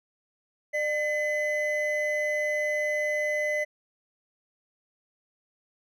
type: tone pair together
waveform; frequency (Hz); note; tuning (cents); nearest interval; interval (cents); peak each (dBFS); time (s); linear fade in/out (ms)
triangle; 600 / 2025; D5 / B6; +37 / +43; octave + major sixth; 2106; -26; 0.73-3.65; 20
effects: none